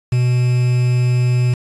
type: tone with quantisation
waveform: triangle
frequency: 123.9 Hz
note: B2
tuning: 6 cents sharp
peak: -10 dBFS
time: 0.12-1.54 s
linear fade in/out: 5 ms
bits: 5
effects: resampled to 22050 Hz